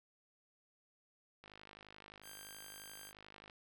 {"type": "click train", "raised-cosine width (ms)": 0.3, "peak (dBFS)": -38, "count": 107, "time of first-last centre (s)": [1.44, 3.498], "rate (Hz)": 51.5}
{"type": "tone", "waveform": "5% pulse", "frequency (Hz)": 1587, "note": "G6", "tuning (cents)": 21, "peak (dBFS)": -40, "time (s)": [2.22, 3.13], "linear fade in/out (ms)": 50}
{"effects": []}